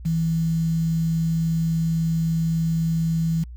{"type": "tone with quantisation", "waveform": "sine", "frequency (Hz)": 163.6, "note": "E3", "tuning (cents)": -13, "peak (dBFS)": -19, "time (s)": [0.05, 3.44], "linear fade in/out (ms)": 10, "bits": 7, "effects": ["added 60 Hz sine -35 dBFS peak until 3.56 s"]}